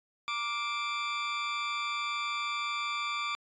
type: tone with amplitude modulation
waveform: 20% pulse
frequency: 1174.7 Hz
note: D6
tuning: in tune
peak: -24 dBFS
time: 0.28-3.35 s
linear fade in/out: 0 ms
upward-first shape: sine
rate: 233 Hz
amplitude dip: 50%
effects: resampled to 16000 Hz